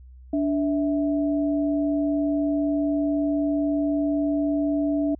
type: tone pair together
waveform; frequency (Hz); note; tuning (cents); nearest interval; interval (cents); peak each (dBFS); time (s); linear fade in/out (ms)
sine; 290.9 / 653; D4 / E5; -16 / -17; octave + major second; 1399; -21 / -28; 0.33-5.15; 5
effects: added 63 Hz sine -43 dBFS peak until 5.19 s